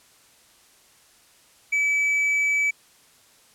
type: tone with tanh clipping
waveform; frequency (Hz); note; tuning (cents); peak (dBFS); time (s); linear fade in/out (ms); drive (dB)
sine; 2296; D7; -40; -20; 1.72-2.71; 10; 4
effects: white hiss -56 dBFS RMS until 3.54 s + low-pass 11000 Hz 12 dB/octave